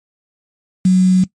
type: tone with quantisation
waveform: sine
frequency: 185 Hz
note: F#3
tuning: in tune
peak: -7 dBFS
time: 0.85-1.24 s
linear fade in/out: 5 ms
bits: 5
effects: noise-tail reverb RT60 0.1 s tail -18 dB re dry + MP3 48 kbps